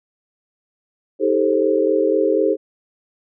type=chord; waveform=sine; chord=A half-diminished seventh; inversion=second; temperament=just; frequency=316.8 / 396 / 440 / 528 Hz; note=Eb4 / G4 / A4 / C5; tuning=+31 / +18 / 0 / +16 cents; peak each=-21 / -19 / -19 / -20 dBFS; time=1.19-2.57 s; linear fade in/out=50 ms; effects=none